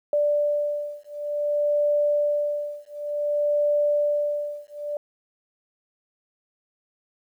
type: beating tone pair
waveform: sine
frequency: 587.3 / 587.85 Hz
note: D5 / D5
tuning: 0 / +2 cents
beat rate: 0.55 Hz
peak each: -24 dBFS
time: 0.13-4.97 s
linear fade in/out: 2 ms
effects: 10-bit